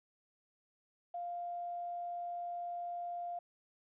sine tone with quantisation, 699 Hz, F5, 1 cent sharp, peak -38 dBFS, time 1.14-3.39 s, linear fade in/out 5 ms, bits 11, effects resampled to 8000 Hz

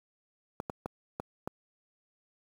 clicks, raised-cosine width 1 ms, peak -20 dBFS, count 5, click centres 0.601 / 0.698 / 0.859 / 1.199 / 1.475 s, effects high-pass 80 Hz 12 dB/octave + 8-bit

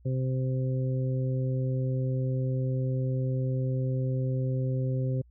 harmonic tone, 130 Hz, C3, 11 cents flat, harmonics 1 / 2 / 3 / 4, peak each -26 / -37 / -39 / -38 dBFS, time 0.05-5.22 s, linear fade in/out 10 ms, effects added 60 Hz sine -54 dBFS peak until 5.3 s

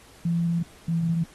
sine tone pair in turn, 169.3 / 166.58 Hz, E3 / E3, +46 / +18 cents, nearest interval unison, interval 28 cents, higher first, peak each -21 / -21 dBFS, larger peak neither, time 0.25-0.63 / 0.88-1.24 s, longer first, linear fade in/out 5 ms, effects pink hiss -52 dBFS RMS until 1.34 s + AAC 32 kbps

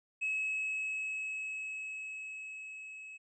triangle tone with level ramp, 2575 Hz, E7, 41 cents flat, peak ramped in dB -28 to -44 dBFS, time 0.21-3.18 s, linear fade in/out 20 ms, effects tanh soft clip ceiling -27 dBFS + resampled to 24000 Hz

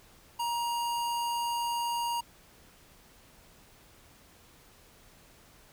square tone, 944 Hz, A#5, 22 cents sharp, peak -30 dBFS, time 0.39-2.21 s, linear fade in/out 10 ms, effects pink hiss -58 dBFS RMS until 5.72 s

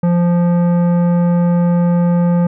triangle tone with tanh clipping, 173.9 Hz, F3, 7 cents flat, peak -12 dBFS, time 0.03-2.47 s, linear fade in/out 5 ms, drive 17 dB, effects none

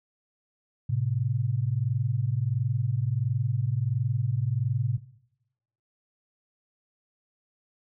sine tone pair together, 109.36 / 130.81 Hz, A2 / C3, -10 / 0 cents, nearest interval minor third, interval 310 cents, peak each -26 dBFS, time 0.89-4.98 s, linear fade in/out 10 ms, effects noise-tail reverb RT60 0.9 s tail -19 dB re dry

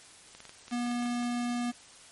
clicks, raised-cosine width 0.2 ms, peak -29 dBFS, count 11, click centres 0.35 / 0.404 / 0.453 / 0.494 / 0.681 / 0.712 / 0.864 / 0.915 / 1.025 / 1.059 / 1.228 s
square tone, 241.4 Hz, B3, 39 cents flat, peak -30 dBFS, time 0.71-1.72 s, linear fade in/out 20 ms
effects white hiss -53 dBFS RMS until 2.11 s + MP3 48 kbps

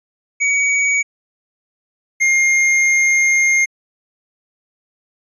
square tone pair in turn, 2258 / 2124 Hz, C#7 / C7, +31 / +25 cents, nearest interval minor second, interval 106 cents, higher first, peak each -14 / -12 dBFS, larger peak second, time 0.4-1.03 / 2.2-3.66 s, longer second, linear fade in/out 20 ms, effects resampled to 22050 Hz

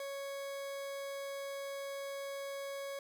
40% pulse tone, 554.4 Hz, C#5, in tune, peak -39 dBFS, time 0-2.99 s, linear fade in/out 2 ms, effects none

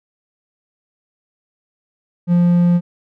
triangle tone, 174.61 Hz, F3, in tune, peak -8 dBFS, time 2.27-2.81 s, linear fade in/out 50 ms, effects none

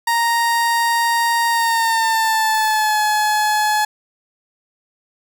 30% pulse tone with pitch glide, 932.3 to 850 Hz, A#5 to G#5, 0 to +40 cents, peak -12 dBFS, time 0.07-3.85 s, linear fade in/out 5 ms, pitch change -160 cents, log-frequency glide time 1.49-3.01 s, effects none

